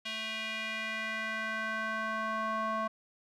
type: tone with band-pass filter sweep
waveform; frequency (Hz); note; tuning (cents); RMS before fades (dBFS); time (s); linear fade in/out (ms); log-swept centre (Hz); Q
square; 220; A3; 0; -35; 0.05-2.88; 10; 3000 to 1000; 2.6
effects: none